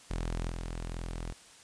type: tone with level steps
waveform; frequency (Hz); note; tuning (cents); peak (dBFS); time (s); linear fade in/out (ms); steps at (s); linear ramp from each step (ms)
sawtooth; 42.09; E1; +37; -28 / -32; 0.1-1.33; 10; 0.49; 10
effects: white hiss -55 dBFS RMS until 1.63 s + resampled to 22050 Hz